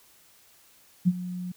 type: tone with ADSR envelope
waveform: sine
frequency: 180 Hz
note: F#3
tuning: 47 cents flat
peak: -15 dBFS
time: 1.05-1.52 s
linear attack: 28 ms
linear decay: 42 ms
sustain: -16 dB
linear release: 6 ms
effects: white hiss -58 dBFS RMS until 1.56 s